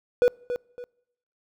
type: tone with echo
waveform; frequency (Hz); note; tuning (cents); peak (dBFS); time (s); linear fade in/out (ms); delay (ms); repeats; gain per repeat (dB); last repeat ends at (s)
triangle; 490; B4; -14; -13; 0.22-0.28; 0; 280; 2; -10; 0.84
effects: noise-tail reverb RT60 0.8 s tail -26 dB re dry